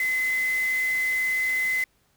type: tone in noise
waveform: sine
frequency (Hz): 2038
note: C7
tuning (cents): -46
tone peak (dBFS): -22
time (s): 0-1.84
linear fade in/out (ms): 2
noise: white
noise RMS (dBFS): -39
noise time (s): 0-1.84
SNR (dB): +14
effects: pink hiss -66 dBFS RMS until 2.16 s